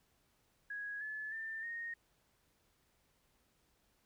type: tone with pitch steps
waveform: sine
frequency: 1661.2 / 1723.8 / 1788.7 / 1856 Hz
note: G#6 / A6 / A6 / A#6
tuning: 0 / -36 / +28 / -8 cents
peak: -40 dBFS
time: 0.7-1.94 s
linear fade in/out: 5 ms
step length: 310 ms
effects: pink hiss -75 dBFS RMS until 4.05 s